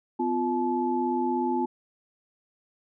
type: tone cluster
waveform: sine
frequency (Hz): 252.6 / 349.3 / 863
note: B3 / F4 / A5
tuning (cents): +39 / 0 / -34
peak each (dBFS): -28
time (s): 0.19-1.66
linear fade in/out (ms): 10
effects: none